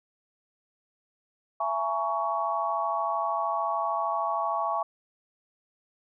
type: chord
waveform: sine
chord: A# half-diminished seventh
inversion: second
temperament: just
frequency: 671.3 / 839.1 / 932.3 / 1118.8 Hz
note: E5 / G#5 / A#5 / C#6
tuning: +31 / +18 / 0 / +16 cents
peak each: -31 / -31 / -35 / -29 dBFS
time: 1.6-4.83 s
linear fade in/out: 5 ms
effects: none